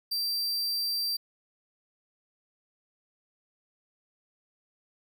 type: tone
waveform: 45% pulse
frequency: 4700 Hz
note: D8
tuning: 1 cent sharp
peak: -27 dBFS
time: 0.11-1.17 s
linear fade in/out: 10 ms
effects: none